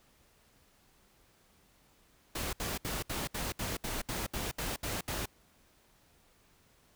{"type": "noise bursts", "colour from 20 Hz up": "pink", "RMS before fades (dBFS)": -36, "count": 12, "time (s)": [2.35, 5.258], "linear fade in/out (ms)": 5, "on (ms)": 180, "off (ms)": 68, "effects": ["pink hiss -66 dBFS RMS until 6.95 s"]}